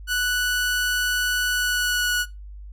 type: tone with pitch glide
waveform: sawtooth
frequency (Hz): 1480 to 1467.2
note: F#6 to F#6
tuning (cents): 0 to -15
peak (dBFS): -17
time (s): 0.07-2.26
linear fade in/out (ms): 50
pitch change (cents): -15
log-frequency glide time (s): 1.49-2.14
effects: noise-tail reverb RT60 0.2 s tail -17 dB re dry + added 50 Hz sine -36 dBFS peak until 2.72 s